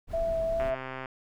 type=noise; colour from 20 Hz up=brown; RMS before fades=-37 dBFS; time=0.07-0.73 s; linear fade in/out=50 ms
type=tone with vibrato; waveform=sine; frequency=659.3 Hz; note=E5; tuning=in tune; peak=-26 dBFS; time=0.13-0.75 s; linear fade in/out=10 ms; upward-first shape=sine; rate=2.6 Hz; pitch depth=14 cents each way
type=click train; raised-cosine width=0.5 ms; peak=-22 dBFS; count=61; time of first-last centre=0.6-1.058 s; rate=131 Hz
effects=none